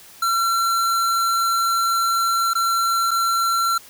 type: tone with dropouts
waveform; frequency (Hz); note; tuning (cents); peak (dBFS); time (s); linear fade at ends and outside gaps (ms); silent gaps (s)
square; 1358; F6; -49; -18; 0.22-3.78; 5; 2.535-2.552 / 3.109-3.113
effects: white hiss -45 dBFS RMS until 3.89 s